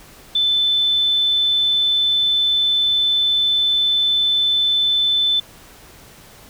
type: tone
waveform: sine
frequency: 3520 Hz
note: A7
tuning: in tune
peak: -14 dBFS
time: 0.35-5.4 s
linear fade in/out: 5 ms
effects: pink hiss -44 dBFS RMS until 6.49 s